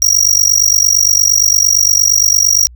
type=tone with amplitude modulation; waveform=square; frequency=5690 Hz; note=F8; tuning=31 cents sharp; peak=-4 dBFS; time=0.02-2.67 s; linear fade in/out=0 ms; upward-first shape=sine; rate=48.7 Hz; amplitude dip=95%; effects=added 60 Hz sine -34 dBFS peak until 2.75 s